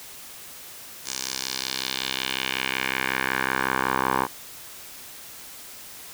10% pulse tone with band-pass filter sweep, 65.41 Hz, C2, in tune, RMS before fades -27 dBFS, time 1.04-4.28 s, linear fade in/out 50 ms, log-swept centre 6600 to 1000 Hz, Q 1.9, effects white hiss -42 dBFS RMS until 6.13 s

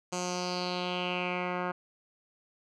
10% pulse tone with low-pass filter sweep, 179.6 Hz, F3, 49 cents sharp, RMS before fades -33 dBFS, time 0.12-1.72 s, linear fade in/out 10 ms, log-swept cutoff 7100 to 1600 Hz, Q 4.1, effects none

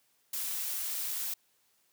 blue noise, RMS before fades -35 dBFS, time 0.33-1.34 s, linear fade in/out 5 ms, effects white hiss -71 dBFS RMS until 1.92 s + high-pass 100 Hz 12 dB/octave

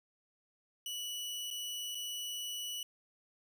sawtooth tone with dropouts, 2949 Hz, F#7, 6 cents flat, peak -35 dBFS, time 0.86-2.83 s, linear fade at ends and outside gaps 2 ms, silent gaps 1.504-1.51 / 1.948-1.952 s, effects none

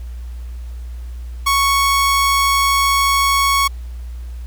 sawtooth tone, 1108.7 Hz, C#6, in tune, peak -9 dBFS, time 1.46-3.68 s, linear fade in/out 10 ms, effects added 60 Hz sine -26 dBFS peak until 4.46 s + pink hiss -50 dBFS RMS until 4.46 s

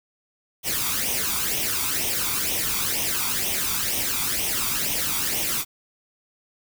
white noise with flanger, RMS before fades -25 dBFS, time 0.63-5.65 s, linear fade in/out 50 ms, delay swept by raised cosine 0.33 to 0.87 ms, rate 2.1 Hz, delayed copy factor +0.65, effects none

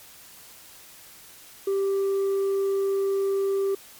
sine tone with tanh clipping, 392 Hz, G4, in tune, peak -22 dBFS, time 1.67-3.75 s, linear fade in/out 5 ms, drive 2 dB, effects white hiss -48 dBFS RMS until 3.99 s + MP3 96 kbps

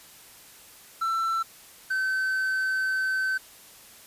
triangle tone pair in turn, 1339 / 1534.2 Hz, E6 / G6, +27 / -38 cents, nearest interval major second, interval 235 cents, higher second, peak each -22 dBFS, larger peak neither, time 1.01-1.43 / 1.9-3.38 s, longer second, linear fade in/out 10 ms, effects white hiss -50 dBFS RMS until 4.06 s + resampled to 32000 Hz

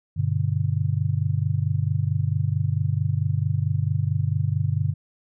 sine chord, G major, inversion none, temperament just, 98 / 122.5 / 147 Hz, G2 / B2 / D3, 0 / -14 / +2 cents, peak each -24 / -25 / -25 dBFS, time 0.16-4.94 s, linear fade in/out 20 ms, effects none

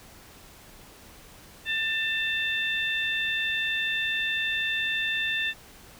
harmonic tone, 892 Hz, A5, 23 cents sharp, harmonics 2 / 3 / 4, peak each -28 / -30 / -31 dBFS, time 1.65-5.54 s, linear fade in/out 50 ms, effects pink hiss -50 dBFS RMS until 5.99 s

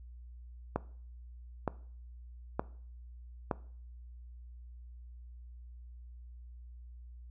click train, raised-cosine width 1 ms, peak -16 dBFS, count 4, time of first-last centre 0.76-3.512 s, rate 1.09 Hz, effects noise-tail reverb RT60 0.5 s tail -19 dB re dry + added 60 Hz sine -47 dBFS peak until 7.3 s

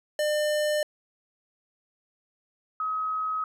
square / sine tone pair in turn, 600 / 1271.4 Hz, D5 / D#6, +37 / +37 cents, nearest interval octave + minor second, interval 1300 cents, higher second, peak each -24 / -26 dBFS, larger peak first, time 0.19-0.83 / 2.8-3.44 s, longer neither, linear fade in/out 2 ms, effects resampled to 32000 Hz

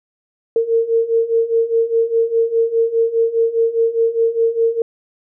sine beating tone pair, 454.6 / 459.5 Hz, A#4 / A#4, -43 / -25 cents, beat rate 4.9 Hz, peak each -18 / -15 dBFS, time 0.56-4.82 s, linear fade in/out 2 ms, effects none

